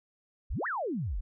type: exponential two-way sweep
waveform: sine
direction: up then down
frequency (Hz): 34.65 to 1955 to 34.65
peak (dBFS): -30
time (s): 0.5-1.21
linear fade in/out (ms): 10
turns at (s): 0.67
effects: none